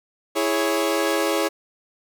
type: chord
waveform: sawtooth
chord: C# minor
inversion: first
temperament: equal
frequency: 329.6 / 415.3 / 554.4 Hz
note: E4 / G#4 / C#5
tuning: 0 / 0 / 0 cents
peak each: -20 / -21 / -20 dBFS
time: 0.35-1.49 s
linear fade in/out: 20 ms
effects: none